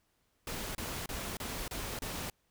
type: noise bursts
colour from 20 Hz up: pink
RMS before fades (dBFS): -39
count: 6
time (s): 0.47-2.3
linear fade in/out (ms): 2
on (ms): 280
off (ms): 30
effects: pink hiss -75 dBFS RMS until 2.5 s